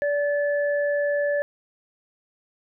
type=tone pair together; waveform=sine; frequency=579 / 1735 Hz; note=D5 / A6; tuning=-25 / -25 cents; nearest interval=octave + perfect fifth; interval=1900 cents; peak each=-21 / -29 dBFS; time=0.02-1.42 s; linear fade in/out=0 ms; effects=none